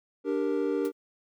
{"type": "chord", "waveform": "triangle", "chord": "G minor", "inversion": "second", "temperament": "equal", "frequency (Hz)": [293.7, 392, 466.2], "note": ["D4", "G4", "Bb4"], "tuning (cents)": [0, 0, 0], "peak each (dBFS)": -28, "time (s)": [0.24, 0.92], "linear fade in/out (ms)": 50}
{"type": "noise with exponential decay", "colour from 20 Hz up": "white", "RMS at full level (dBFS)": -42, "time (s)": [0.85, 0.93], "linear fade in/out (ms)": 0, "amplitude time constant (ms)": 16}
{"effects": []}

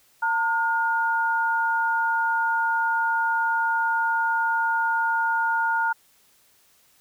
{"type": "tone pair together", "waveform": "sine", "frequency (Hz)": [909, 1429.3], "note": ["A#5", "F6"], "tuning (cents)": [-44, 40], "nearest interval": "minor sixth", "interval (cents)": 784, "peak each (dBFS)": -23, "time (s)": [0.22, 5.93], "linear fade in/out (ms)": 10, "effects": ["white hiss -60 dBFS RMS until 7 s"]}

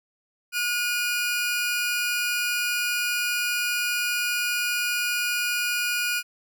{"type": "tone pair together", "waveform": "sawtooth", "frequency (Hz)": [1440, 2445], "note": ["F#6", "D#7"], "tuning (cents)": [-47, -31], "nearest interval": "major sixth", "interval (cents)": 916, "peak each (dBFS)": -23, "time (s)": [0.52, 6.23], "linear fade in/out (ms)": 50, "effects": []}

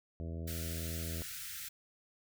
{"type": "harmonic tone", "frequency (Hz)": 82.41, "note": "E2", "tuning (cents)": 0, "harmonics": [1, 2, 3, 4, 5, 6, 7, 8], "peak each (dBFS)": [-39, -45, -49, -51, -53, -55, -56, -57], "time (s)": [0.2, 1.22], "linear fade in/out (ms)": 0}
{"type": "band-stop noise", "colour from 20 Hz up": "white", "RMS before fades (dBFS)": -44, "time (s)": [0.47, 1.69], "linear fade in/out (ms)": 10, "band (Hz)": [160, 1300], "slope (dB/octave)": 96}
{"effects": []}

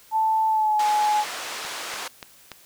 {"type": "tone with pitch glide", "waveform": "sine", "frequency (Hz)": [880, 843.2], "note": ["A5", "G#5"], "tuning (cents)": [0, 26], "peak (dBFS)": -18, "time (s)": [0.11, 1.25], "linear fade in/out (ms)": 50, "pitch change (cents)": -74, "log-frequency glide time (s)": [0.48, 0.83]}
{"type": "band-pass noise", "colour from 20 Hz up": "pink", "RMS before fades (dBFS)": -33, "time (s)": [0.79, 2.08], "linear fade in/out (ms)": 5, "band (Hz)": [710, 8000], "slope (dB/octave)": 12}
{"type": "click train", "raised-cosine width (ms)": 0.2, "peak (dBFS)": -18, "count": 4, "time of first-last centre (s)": [1.65, 2.517], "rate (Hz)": 3.46}
{"effects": ["white hiss -52 dBFS RMS until 2.65 s"]}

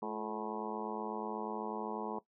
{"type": "harmonic tone with a mistuned harmonic", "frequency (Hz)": 108.2, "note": "A2", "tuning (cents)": -29, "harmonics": [2, 3, 4, 5, 6, 7, 8, 9, 10], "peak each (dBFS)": [-43, -46, -42, -48, -49, -47, -45, -45, -50], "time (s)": [0.02, 2.19], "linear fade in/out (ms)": 5, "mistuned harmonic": 3, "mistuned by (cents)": 82, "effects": ["noise-tail reverb RT60 0.1 s tail -17 dB re dry"]}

